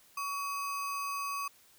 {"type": "tone with sample-and-hold", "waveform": "sine", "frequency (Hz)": 1129, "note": "C#6", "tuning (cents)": 31, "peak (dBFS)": -33, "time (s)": [0.17, 1.48], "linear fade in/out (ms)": 5, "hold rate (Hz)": 3675, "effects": ["white hiss -62 dBFS RMS until 1.78 s"]}